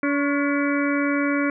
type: harmonic tone with a mistuned harmonic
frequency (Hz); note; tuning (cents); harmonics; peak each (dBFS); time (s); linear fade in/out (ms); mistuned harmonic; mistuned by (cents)
285.6; D4; -48; 1 / 2 / 4 / 5 / 6 / 7 / 8; -21 / -28 / -31 / -29 / -34 / -32 / -31; 0.03-1.5; 2; 4; -50
effects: none